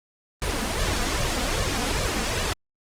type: noise with flanger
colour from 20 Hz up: pink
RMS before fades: -25 dBFS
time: 0.42-2.53 s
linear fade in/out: 0 ms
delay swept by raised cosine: 1.7 to 4.1 ms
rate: 2.5 Hz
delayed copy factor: +0.65
effects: low-pass 9000 Hz 12 dB/octave + Opus 24 kbps